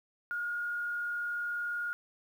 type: tone with frequency modulation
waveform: sine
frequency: 1427 Hz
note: F6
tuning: 37 cents sharp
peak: -32 dBFS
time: 0.31-1.93 s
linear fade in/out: 0 ms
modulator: 40.2 Hz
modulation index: 0.47
effects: 10-bit